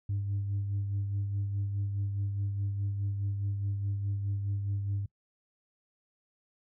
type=tone with tremolo; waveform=sine; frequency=100.1 Hz; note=G2; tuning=37 cents sharp; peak=-26 dBFS; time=0.09-5.06 s; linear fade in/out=5 ms; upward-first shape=sine; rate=4.8 Hz; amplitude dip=45%; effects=noise-tail reverb RT60 0.1 s tail -23 dB re dry + tanh soft clip ceiling -26 dBFS